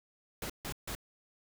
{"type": "noise bursts", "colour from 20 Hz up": "pink", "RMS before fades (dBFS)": -39, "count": 3, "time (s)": [0.42, 0.951], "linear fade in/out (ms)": 2, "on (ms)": 77, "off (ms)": 150, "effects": []}